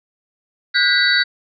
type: tone cluster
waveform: sine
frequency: 1459 / 1598 / 1969 / 3873 / 4511 Hz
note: F#6 / G6 / B6 / B7 / C#8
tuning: -25 / +33 / -6 / -35 / +29 cents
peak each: -19 dBFS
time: 0.74-1.24 s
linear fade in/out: 20 ms
effects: none